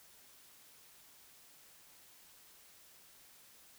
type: silence
effects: white hiss -61 dBFS RMS until 3.78 s